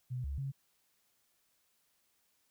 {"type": "tone with pitch steps", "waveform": "sine", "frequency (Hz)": [125.8, 69.5, 136.6], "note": ["B2", "C#2", "C#3"], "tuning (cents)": [32, 5, -25], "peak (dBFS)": -35, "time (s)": [0.1, 0.52], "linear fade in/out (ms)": 20, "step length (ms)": 140, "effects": ["white hiss -75 dBFS RMS until 2.5 s"]}